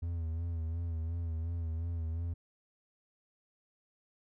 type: tone with vibrato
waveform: triangle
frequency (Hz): 82.9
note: E2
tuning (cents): +10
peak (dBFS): -31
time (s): 0.02-2.34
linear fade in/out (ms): 10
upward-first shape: sine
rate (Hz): 2.8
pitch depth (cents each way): 55
effects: none